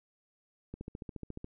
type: click train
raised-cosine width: 3 ms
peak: -28 dBFS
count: 11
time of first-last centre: 0.74-1.444 s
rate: 14.2 Hz
effects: none